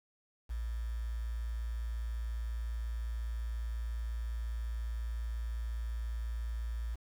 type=tone with quantisation; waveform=sine; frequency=57.2 Hz; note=A#1; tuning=32 cents flat; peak=-34 dBFS; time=0.49-6.96 s; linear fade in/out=20 ms; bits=9; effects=none